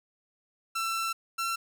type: tone pair in turn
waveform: sawtooth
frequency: 1341 / 1351.9 Hz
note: E6 / E6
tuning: +29 / +43 cents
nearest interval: unison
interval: 14 cents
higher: second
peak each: -25 dBFS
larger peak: neither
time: 0.75-1.13 / 1.38-1.56 s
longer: first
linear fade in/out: 10 ms
effects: none